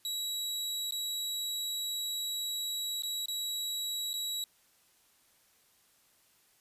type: tone with dropouts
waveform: sawtooth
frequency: 3886 Hz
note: B7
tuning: 29 cents flat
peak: -30 dBFS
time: 0.05-4.44 s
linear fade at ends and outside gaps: 1 ms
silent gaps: 0.909-0.922 / 3.022-3.034 / 3.258-3.283 / 4.132-4.139 s
effects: white hiss -67 dBFS RMS until 6.6 s + resampled to 32000 Hz